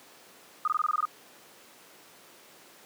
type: tone bursts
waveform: sine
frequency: 1237 Hz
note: D#6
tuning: 10 cents flat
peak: -23 dBFS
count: 9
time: 0.65-1.053 s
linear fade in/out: 2 ms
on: 27 ms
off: 20 ms
effects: pink hiss -53 dBFS RMS until 2.85 s + high-pass 300 Hz 12 dB/octave